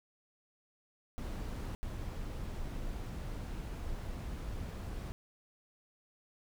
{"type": "noise bursts at uneven times", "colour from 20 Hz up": "brown", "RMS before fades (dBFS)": -40, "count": 2, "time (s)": [[1.18, 1.75], [1.83, 5.12]], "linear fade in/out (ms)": 0, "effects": []}